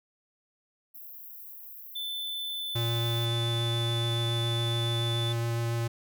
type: high-pass noise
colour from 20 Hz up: white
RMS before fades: -45 dBFS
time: 0.94-3.26 s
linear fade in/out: 10 ms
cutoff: 12000 Hz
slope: 96 dB/octave
type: tone with pitch glide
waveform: triangle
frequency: 3520 to 3496 Hz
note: A7 to A7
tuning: 0 to -12 cents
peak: -31 dBFS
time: 1.95-5.33 s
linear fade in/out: 10 ms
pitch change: -12 cents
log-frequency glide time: 2.12-3.83 s
type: tone with vibrato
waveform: square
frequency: 116.7 Hz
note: A#2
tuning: 2 cents sharp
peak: -28 dBFS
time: 2.75-5.88 s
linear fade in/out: 10 ms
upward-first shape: sine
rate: 7.1 Hz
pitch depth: 8 cents each way
effects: none